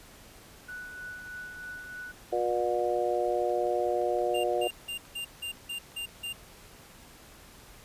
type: tone with tremolo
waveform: sine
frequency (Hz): 1480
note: F#6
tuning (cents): 0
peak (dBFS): -37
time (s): 0.68-2.12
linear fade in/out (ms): 10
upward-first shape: triangle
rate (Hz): 3.2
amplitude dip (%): 45
type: harmonic tone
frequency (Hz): 120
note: B2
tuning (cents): -49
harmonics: 3 / 4 / 5 / 6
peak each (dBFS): -31 / -31 / -31 / -31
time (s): 2.32-4.68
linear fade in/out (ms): 10
type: click train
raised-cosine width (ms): 0.2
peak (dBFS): -37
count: 19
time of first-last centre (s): 3.15-6.264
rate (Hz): 5.78
type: tone bursts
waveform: square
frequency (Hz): 2795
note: F7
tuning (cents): +1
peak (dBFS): -34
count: 8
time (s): 4.34-6.33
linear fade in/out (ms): 10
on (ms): 100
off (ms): 170
effects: pink hiss -52 dBFS RMS until 7.84 s + resampled to 32000 Hz